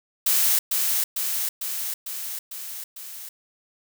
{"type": "noise with echo", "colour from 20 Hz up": "blue", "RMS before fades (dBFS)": -20, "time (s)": [0.26, 0.59], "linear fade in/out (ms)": 5, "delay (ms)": 450, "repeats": 6, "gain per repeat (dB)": -3, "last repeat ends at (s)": 3.29, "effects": []}